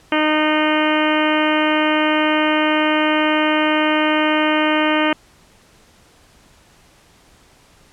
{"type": "harmonic tone with a mistuned harmonic", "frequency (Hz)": 307, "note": "D#4", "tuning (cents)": -23, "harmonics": [1, 2, 3, 4, 5, 6, 7, 8, 9, 10], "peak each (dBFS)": [-18, -21, -23, -24, -25, -26, -26, -27, -28, -28], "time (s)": [0.12, 5.13], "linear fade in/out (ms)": 2, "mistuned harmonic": 9, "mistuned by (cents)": 21, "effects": ["pink hiss -51 dBFS RMS until 7.92 s", "low-pass 10000 Hz 12 dB/octave"]}